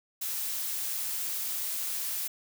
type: noise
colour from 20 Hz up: blue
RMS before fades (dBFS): -33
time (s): 0.21-2.28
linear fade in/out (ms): 10
effects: none